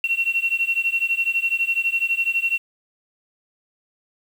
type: beating tone pair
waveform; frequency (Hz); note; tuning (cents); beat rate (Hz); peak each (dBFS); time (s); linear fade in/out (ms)
sine; 2721 / 2733; F7 / F7; -46 / -38; 12; -22; 0.04-2.58; 2
effects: 7-bit